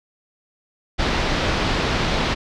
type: low-pass noise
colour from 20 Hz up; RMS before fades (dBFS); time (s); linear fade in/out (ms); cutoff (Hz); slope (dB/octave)
pink; -21; 0.98-2.35; 20; 4800; 24
effects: none